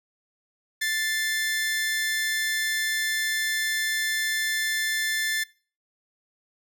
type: tone pair together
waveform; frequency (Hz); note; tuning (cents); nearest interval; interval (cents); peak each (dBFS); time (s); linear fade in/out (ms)
sawtooth; 1760 / 2093; A6 / C7; 0 / 0; minor third; 300; -21 / -29; 0.81-5.44; 10
effects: noise-tail reverb RT60 0.4 s tail -23 dB re dry